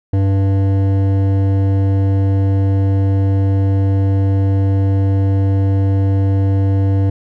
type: tone with hard clipping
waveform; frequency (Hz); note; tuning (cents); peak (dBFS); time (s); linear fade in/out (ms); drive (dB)
sine; 97.5; G2; -9; -13; 0.13-7.1; 5; 12
effects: none